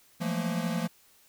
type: tone cluster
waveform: square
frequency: 170.8 / 181.5 / 215.7 / 231.2 Hz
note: F3 / F#3 / A3 / A#3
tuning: -38 / -33 / -34 / -14 cents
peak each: -32 / -38 / -36 / -35 dBFS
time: 0.2-0.88 s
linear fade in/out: 20 ms
effects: white hiss -61 dBFS RMS until 1.28 s